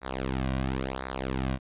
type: tone with flanger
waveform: sawtooth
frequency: 65.6 Hz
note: C2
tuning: 5 cents sharp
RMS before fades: -31 dBFS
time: 0.01-1.59 s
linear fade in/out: 50 ms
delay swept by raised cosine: 0.33 to 2.33 ms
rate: 0.96 Hz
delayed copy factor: -0.85
effects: resampled to 8000 Hz